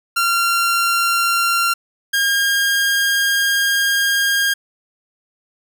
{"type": "tone pair in turn", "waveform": "sawtooth", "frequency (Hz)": [1378, 1617], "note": ["F6", "G#6"], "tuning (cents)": [-24, -47], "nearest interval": "minor third", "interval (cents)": 277, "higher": "second", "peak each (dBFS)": -11, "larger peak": "neither", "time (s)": [[0.16, 1.74], [2.13, 4.54]], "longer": "second", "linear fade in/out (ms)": 10, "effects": []}